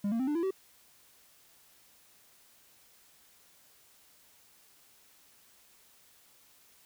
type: tone with pitch steps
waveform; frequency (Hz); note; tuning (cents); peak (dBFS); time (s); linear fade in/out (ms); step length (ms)
triangle; 202.4 / 229.8 / 261 / 296.3 / 336.5 / 382.1; G#3 / A#3 / C4 / D4 / E4 / G4; -44 / -25 / -4 / +15 / +36 / -44; -26; 0.04-0.508; 5; 78
effects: white hiss -62 dBFS RMS until 6.85 s